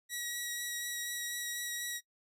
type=tone with vibrato; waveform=10% pulse; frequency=1919 Hz; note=A#6; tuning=50 cents sharp; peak=-27 dBFS; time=0.09-2.01 s; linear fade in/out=50 ms; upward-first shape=triangle; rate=4.1 Hz; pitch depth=14 cents each way; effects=noise-tail reverb RT60 0.1 s tail -21 dB re dry